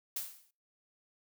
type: noise with exponential decay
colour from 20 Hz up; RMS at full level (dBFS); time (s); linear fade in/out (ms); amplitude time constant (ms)
blue; -34; 0.16-0.51; 5; 76
effects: noise-tail reverb RT60 0.4 s tail -26 dB re dry